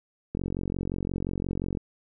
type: click train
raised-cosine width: 3 ms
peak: -17 dBFS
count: 66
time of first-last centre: 0.35-1.772 s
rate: 45.7 Hz
effects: none